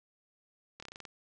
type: slowing click train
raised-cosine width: 0.2 ms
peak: -28 dBFS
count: 8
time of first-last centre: 0.8-1.052 s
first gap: 25 ms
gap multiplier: 1.12
effects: resampled to 22050 Hz